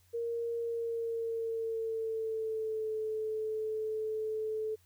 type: tone with pitch glide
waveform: sine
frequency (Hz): 466.2 to 435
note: A#4 to A4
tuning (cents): 0 to -20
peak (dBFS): -32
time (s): 0.13-4.76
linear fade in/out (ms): 20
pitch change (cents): -120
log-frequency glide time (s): 0.58-2.94
effects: added 90 Hz sine -65 dBFS peak until 4.85 s + white hiss -69 dBFS RMS until 4.85 s